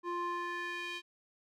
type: tone with band-pass filter sweep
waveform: square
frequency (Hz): 349.2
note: F4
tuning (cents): 0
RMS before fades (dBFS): -38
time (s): 0.03-1.02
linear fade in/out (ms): 50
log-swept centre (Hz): 780 to 3000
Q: 2.1
effects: none